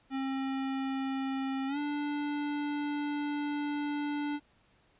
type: tone with pitch glide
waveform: square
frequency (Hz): 268.1 to 292.4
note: C4 to D4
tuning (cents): +42 to -7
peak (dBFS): -32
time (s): 0.1-4.4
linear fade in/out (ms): 50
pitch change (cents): +151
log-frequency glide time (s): 1.67-1.78
effects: pink hiss -67 dBFS RMS until 4.99 s + resampled to 8000 Hz